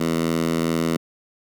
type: tone with high-pass filter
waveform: 10% pulse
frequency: 82.41 Hz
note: E2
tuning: in tune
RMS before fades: -22 dBFS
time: 0-0.97 s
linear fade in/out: 5 ms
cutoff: 200 Hz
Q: 1.7
effects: none